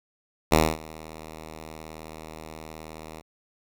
5% pulse tone with ADSR envelope, 78.9 Hz, D#2, 25 cents sharp, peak -4 dBFS, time 0.51-3.22 s, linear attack 20 ms, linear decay 240 ms, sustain -24 dB, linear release 30 ms, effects none

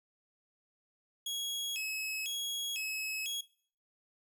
sawtooth tone with vibrato, 2923 Hz, F#7, 22 cents flat, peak -32 dBFS, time 1.26-3.41 s, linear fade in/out 5 ms, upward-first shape square, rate 1 Hz, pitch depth 220 cents each way, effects noise-tail reverb RT60 0.5 s tail -18 dB re dry

